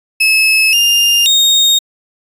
35% pulse tone with pitch steps, 2593 / 2808 / 3712 Hz, E7 / F7 / A#7, -29 / +9 / -8 cents, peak -6 dBFS, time 0.2-1.79 s, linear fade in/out 10 ms, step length 530 ms, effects resampled to 32000 Hz

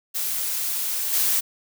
blue noise with level steps, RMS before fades -26 / -21 dBFS, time 0.14-1.41 s, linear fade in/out 20 ms, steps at 1.12 s, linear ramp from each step 20 ms, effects none

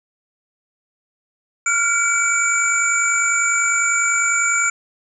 sine tone cluster, 1390 / 1440 / 2292 / 6990 / 7340 Hz, F6 / F#6 / D7 / A8 / A#8, -9 / -47 / -43 / -12 / -28 cents, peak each -20 / -26 / -20 / -21 / -26 dBFS, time 1.66-4.7 s, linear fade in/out 5 ms, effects none

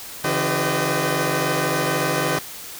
15% pulse tone cluster, 141.2 / 164.9 / 382.8 / 508 / 613 Hz, C#3 / E3 / G4 / B4 / D#5, +32 / +1 / -41 / +49 / -26 cents, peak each -20 dBFS, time 0.24-2.39 s, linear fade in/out 5 ms, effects white hiss -36 dBFS RMS until 2.79 s

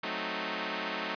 5% pulse chord, F# diminished seventh, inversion none, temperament equal, 185 / 220 / 261.6 / 311.1 Hz, F#3 / A3 / C4 / Eb4, 0 / 0 / 0 / 0 cents, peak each -28 / -26 / -29 / -26 dBFS, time 0.03-1.15 s, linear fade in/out 5 ms, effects resampled to 11025 Hz

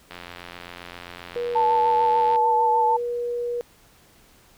click train, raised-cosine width 0.3 ms, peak -21 dBFS, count 198, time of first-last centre 0.11-2.359 s, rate 87.6 Hz
sine tone, 480.3 Hz, B4, 48 cents flat, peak -24 dBFS, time 1.36-3.61 s, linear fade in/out 0 ms
sine tone with vibrato, 880 Hz, A5, in tune, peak -17 dBFS, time 1.55-2.97 s, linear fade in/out 10 ms, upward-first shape sine, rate 6.7 Hz, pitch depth 27 cents each way
effects pink hiss -55 dBFS RMS until 4.57 s

